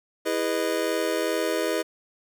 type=chord; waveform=square; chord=E major seventh; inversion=none; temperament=just; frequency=329.6 / 412 / 494.4 / 618.1 Hz; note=E4 / G#4 / B4 / D#5; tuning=0 / -14 / +2 / -12 cents; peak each=-30 dBFS; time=0.25-1.83 s; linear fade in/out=20 ms; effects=none